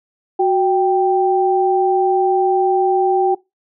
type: tone pair together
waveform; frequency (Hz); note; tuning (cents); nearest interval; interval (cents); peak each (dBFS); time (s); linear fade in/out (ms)
sine; 370 / 784; F#4 / G5; 0 / 0; octave + minor second; 1300; -14 / -15; 0.39-3.35; 10
effects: noise-tail reverb RT60 0.2 s tail -21 dB re dry